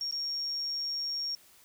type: tone with dropouts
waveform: sine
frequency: 5550 Hz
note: F8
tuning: 12 cents flat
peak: -31 dBFS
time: 0.01-1.35 s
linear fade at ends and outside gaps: 1 ms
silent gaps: 0.111-0.124 s
effects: white hiss -59 dBFS RMS until 1.64 s

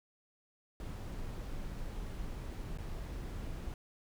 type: noise with dropouts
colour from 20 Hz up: brown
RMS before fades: -41 dBFS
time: 0.8-3.74 s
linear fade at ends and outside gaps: 1 ms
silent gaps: 2.775-2.785 s
effects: none

